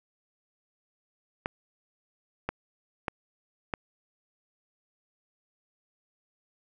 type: clicks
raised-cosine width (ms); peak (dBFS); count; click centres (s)
0.5; -14; 4; 1.459 / 2.49 / 3.082 / 3.738
effects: none